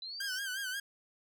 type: linear sweep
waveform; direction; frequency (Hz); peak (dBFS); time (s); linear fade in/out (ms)
sine; up; 3962 to 5588; -40; 0.02-0.39; 2
type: tone with vibrato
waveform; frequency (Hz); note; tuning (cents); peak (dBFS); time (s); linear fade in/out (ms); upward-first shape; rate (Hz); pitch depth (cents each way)
sawtooth; 1557; G6; -12; -32; 0.2-0.8; 5; sine; 5.6; 84
effects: none